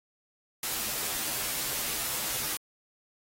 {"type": "noise with comb filter", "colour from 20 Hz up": "white", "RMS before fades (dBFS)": -32, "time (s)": [0.63, 2.57], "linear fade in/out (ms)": 2, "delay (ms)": 11, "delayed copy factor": -0.6, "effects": ["AAC 48 kbps"]}